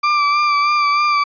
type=tone with vibrato; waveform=35% pulse; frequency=1174.7 Hz; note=D6; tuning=in tune; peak=-11 dBFS; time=0.03-1.24 s; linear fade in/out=10 ms; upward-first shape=sine; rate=3.2 Hz; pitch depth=28 cents each way; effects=resampled to 11025 Hz